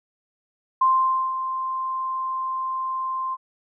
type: tone with ADSR envelope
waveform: sine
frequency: 1046.5 Hz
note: C6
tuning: in tune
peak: -14 dBFS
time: 0.81-3.37 s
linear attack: 7 ms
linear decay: 510 ms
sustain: -10 dB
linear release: 39 ms
effects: none